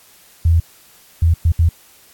sine tone bursts at uneven times, 83 Hz, E2, 12 cents sharp, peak -9 dBFS, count 4, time 0.45-0.6 / 1.22-1.34 / 1.45-1.52 / 1.59-1.69 s, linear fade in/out 5 ms, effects white hiss -48 dBFS RMS until 2.13 s + AAC 64 kbps

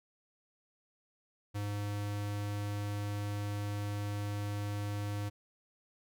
square tone, 102.7 Hz, G#2, 19 cents flat, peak -35 dBFS, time 1.54-5.3 s, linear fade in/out 20 ms, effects none

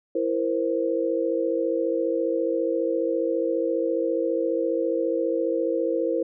sine tone cluster, 332.7 / 469.3 / 524 Hz, E4 / A#4 / C5, +16 / +12 / +2 cents, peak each -26 dBFS, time 0.15-6.23 s, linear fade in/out 5 ms, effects none

